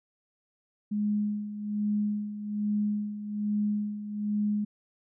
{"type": "tone with tremolo", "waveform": "sine", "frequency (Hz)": 208.5, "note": "G#3", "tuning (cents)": 7, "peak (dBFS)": -24, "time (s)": [0.91, 4.65], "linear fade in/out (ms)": 10, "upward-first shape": "sine", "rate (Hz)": 1.2, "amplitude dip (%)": 70, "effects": []}